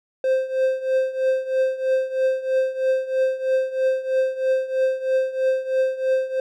triangle tone with tremolo, 523.3 Hz, C5, in tune, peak -13 dBFS, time 0.24-6.4 s, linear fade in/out 2 ms, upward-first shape triangle, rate 3.1 Hz, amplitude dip 85%, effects none

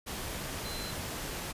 sine tone in noise, 4077 Hz, C8, 46 cents flat, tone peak -42 dBFS, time 0.64-0.92 s, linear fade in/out 20 ms, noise pink, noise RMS -38 dBFS, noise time 0.06-1.53 s, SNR -7 dB, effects resampled to 32000 Hz

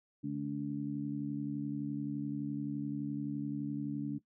harmonic tone, 71.7 Hz, D2, 41 cents flat, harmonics 2 / 3 / 4, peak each -40 / -40 / -36 dBFS, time 0.23-4.19 s, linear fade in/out 20 ms, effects noise-tail reverb RT60 0.1 s tail -17 dB re dry

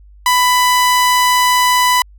sawtooth tone, 995 Hz, B5, 13 cents sharp, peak -6 dBFS, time 0.26-2.02 s, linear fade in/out 2 ms, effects added 50 Hz sine -39 dBFS peak until 2.18 s

